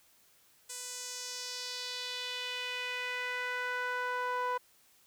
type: tone with band-pass filter sweep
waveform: sawtooth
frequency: 496.8 Hz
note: B4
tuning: 10 cents sharp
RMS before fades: -37 dBFS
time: 0.69-4.58 s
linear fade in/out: 10 ms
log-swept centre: 8100 to 1000 Hz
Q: 2.2
effects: white hiss -65 dBFS RMS until 5.06 s